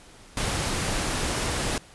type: noise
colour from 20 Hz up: pink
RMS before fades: -27 dBFS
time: 0.37-1.78 s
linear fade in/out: 2 ms
effects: pink hiss -50 dBFS RMS until 1.94 s + resampled to 24000 Hz